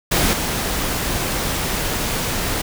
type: noise with level steps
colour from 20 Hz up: pink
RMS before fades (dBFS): -17 / -22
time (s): 0.11-2.62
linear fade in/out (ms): 10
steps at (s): 0.33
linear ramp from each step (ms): 2
effects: none